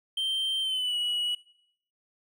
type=tone with pitch glide; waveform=triangle; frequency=3136 to 2926 Hz; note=G7 to F#7; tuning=0 to -20 cents; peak=-25 dBFS; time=0.17-1.35 s; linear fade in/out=5 ms; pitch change=-120 cents; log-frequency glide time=0.61-0.96 s; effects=noise-tail reverb RT60 0.7 s tail -21 dB re dry